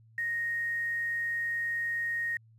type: tone with quantisation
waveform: sine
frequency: 1864.7 Hz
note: A#6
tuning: in tune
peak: -29 dBFS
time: 0.18-2.37 s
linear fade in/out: 2 ms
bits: 9
effects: added 112 Hz sine -56 dBFS peak until 2.58 s + resampled to 32000 Hz